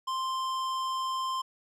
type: tone with hard clipping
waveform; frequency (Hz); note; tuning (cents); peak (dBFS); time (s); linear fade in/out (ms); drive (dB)
triangle; 1046.5; C6; 0; -31; 0.07-1.42; 10; 17
effects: none